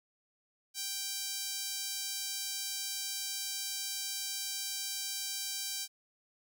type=tone with high-pass filter; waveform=sawtooth; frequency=784 Hz; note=G5; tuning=in tune; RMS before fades=-38 dBFS; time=0.74-5.88 s; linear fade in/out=50 ms; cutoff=4900 Hz; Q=1.2; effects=none